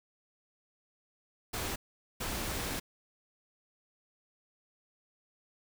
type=noise bursts at uneven times; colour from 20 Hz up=pink; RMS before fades=-36 dBFS; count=2; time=1.53-1.76 / 2.2-2.8 s; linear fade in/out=10 ms; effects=none